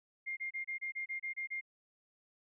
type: tone bursts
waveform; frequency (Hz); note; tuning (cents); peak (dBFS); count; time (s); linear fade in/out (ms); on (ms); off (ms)
sine; 2117; C7; +20; -36; 10; 0.26-1.612; 20; 110; 28
effects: none